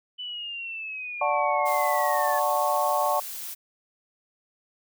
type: linear sweep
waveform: sine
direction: down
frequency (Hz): 2999 to 1713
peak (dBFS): -32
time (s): 0.18-2.4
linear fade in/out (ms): 20
type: chord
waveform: sine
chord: D major seventh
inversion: none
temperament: just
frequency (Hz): 587.3 / 734.2 / 881 / 1101.2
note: D5 / F#5 / A5 / C#6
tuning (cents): 0 / -14 / +2 / -12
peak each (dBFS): -27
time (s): 1.21-3.2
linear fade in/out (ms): 5
type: noise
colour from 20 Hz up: blue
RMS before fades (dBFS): -36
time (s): 1.65-3.55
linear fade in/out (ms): 20
effects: none